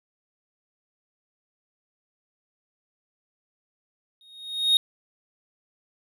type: tone with exponential growth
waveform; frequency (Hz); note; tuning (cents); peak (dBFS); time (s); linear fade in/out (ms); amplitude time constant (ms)
triangle; 3729; A#7; 0; -12; 4.21-4.77; 1; 120
effects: none